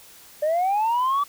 sine linear sweep, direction up, 587.3 to 1162 Hz, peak -17 dBFS, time 0.42-1.24 s, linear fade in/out 10 ms, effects tanh soft clip ceiling -17 dBFS + white hiss -48 dBFS RMS until 1.28 s

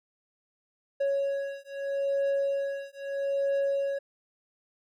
triangle beating tone pair, 554.4 / 555.18 Hz, C#5 / C#5, 0 / +3 cents, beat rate 0.78 Hz, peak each -28 dBFS, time 1-3.99 s, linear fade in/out 10 ms, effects none

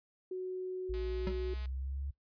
sine tone, 370 Hz, F#4, in tune, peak -35 dBFS, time 0.31-1.54 s, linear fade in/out 5 ms
sine linear sweep, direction up, 55.3 to 70.2 Hz, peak -36 dBFS, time 0.89-2.11 s, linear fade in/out 10 ms
click train, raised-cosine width 0.2 ms, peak -36 dBFS, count 153, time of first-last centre 0.94-1.657 s, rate 212 Hz
square tone with exponential decay, 190 Hz, F#3, 46 cents sharp, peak -31 dBFS, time 1.27-1.38 s, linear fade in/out 0 ms, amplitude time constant 23 ms
effects noise-tail reverb RT60 0.1 s tail -17 dB re dry + resampled to 11025 Hz

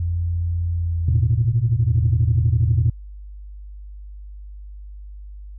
sine tone with pitch glide, 85.7 to 82.88 Hz, F2 to E2, -32 to +10 cents, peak -19 dBFS, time 0-1.89 s, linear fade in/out 5 ms, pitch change -58 cents, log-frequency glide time 0.75-1.2 s
sine chord, E suspended fourth, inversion none, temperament equal with one note detuned, 82.41 / 110 / 122.26 Hz, E2 / A2 / B2, 0 / 0 / -17 cents, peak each -18 dBFS, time 1.08-2.9 s, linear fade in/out 5 ms
effects tanh soft clip ceiling -8 dBFS + added 50 Hz sine -34 dBFS peak until 5.58 s

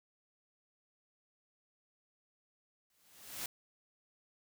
white noise with exponential growth, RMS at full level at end -38 dBFS, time 2.9-3.46 s, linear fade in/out 2 ms, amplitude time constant 120 ms, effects none

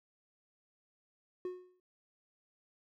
triangle tone with exponential decay, 364 Hz, F#4, 28 cents flat, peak -32 dBFS, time 1.45-1.8 s, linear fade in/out 2 ms, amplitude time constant 75 ms, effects none

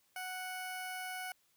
10% pulse tone with notch filter, 740 Hz, F#5, in tune, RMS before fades -42 dBFS, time 0.16-1.32 s, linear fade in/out 2 ms, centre 3800 Hz, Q 1.1, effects white hiss -73 dBFS RMS until 1.56 s

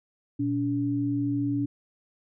sine tone pair together, 120 / 285.4 Hz, B2 / D4, -49 / -49 cents, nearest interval octave + minor third, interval 1500 cents, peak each -30 / -25 dBFS, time 0.39-1.66 s, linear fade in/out 10 ms, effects none

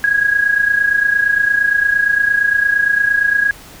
sine tone with amplitude modulation, 1650 Hz, G#6, 12 cents flat, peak -8 dBFS, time 0.04-3.51 s, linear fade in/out 0 ms, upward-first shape sine, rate 28.7 Hz, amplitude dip 70%, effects pink hiss -38 dBFS RMS until 3.8 s

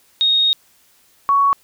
sine tone pair in turn, 3729 / 1117 Hz, A#7 / C#6, 0 / +13 cents, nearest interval octave + major sixth, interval 2087 cents, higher first, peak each -12 / -11 dBFS, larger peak second, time 0.21-0.53 / 1.29-1.53 s, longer first, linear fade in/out 0 ms, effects white hiss -55 dBFS RMS until 1.63 s

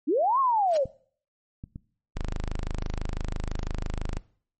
sine linear two-way sweep, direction up then down, 250 to 1108.7 to 506 Hz, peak -20 dBFS, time 0.07-0.85 s, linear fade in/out 20 ms, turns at 0.39 s
white noise with exponential growth, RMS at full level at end -31 dBFS, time 0.66-0.77 s, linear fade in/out 0 ms, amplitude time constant 22 ms
clicks, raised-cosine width 5 ms, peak -25 dBFS, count 3, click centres 0.856 / 1.639 / 1.759 s
sawtooth tone, 26 Hz, G#0, 3 cents sharp, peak -24 dBFS, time 2.15-4.2 s, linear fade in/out 20 ms
effects noise-tail reverb RT60 0.5 s tail -21 dB re dry + MP3 32 kbps

